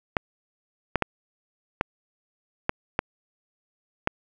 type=clicks; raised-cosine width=0.5 ms; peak=-6 dBFS; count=7; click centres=0.168 / 0.957 / 1.023 / 1.811 / 2.694 / 2.991 / 4.074 s; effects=none